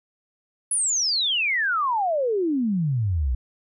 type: exponential sweep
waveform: sine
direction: down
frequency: 10440 to 58.27 Hz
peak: -20 dBFS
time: 0.71-3.35 s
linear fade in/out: 5 ms
effects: none